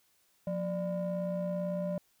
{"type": "ring-modulated tone", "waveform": "triangle", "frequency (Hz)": 207, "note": "G#3", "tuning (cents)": -5, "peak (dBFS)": -26, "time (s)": [0.47, 1.98], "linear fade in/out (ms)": 2, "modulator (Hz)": 385, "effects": ["white hiss -70 dBFS RMS until 2.2 s"]}